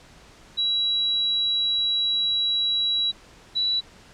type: tone pair in turn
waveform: sine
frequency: 3900 / 3932 Hz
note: B7 / B7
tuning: -23 / -8 cents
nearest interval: unison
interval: 15 cents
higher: second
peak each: -20 dBFS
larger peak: neither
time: 0.57-3.12 / 3.55-3.81 s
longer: first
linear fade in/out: 20 ms
effects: pink hiss -50 dBFS RMS until 4.13 s + low-pass 7000 Hz 12 dB/octave